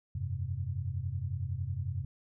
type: chord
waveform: sine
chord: F suspended second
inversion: none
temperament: just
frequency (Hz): 87.31 / 98.22 / 130.96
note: F2 / G2 / C3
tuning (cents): 0 / +4 / +2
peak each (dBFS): -37 / -36 / -37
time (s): 0.15-2.05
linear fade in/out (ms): 5
effects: none